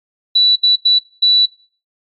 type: tone bursts at uneven times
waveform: sine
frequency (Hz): 3951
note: B7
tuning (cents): 0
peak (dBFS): -7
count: 4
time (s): 0.35-0.56 / 0.63-0.76 / 0.85-0.99 / 1.22-1.46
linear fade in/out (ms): 10
effects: noise-tail reverb RT60 0.4 s tail -20 dB re dry + MP3 96 kbps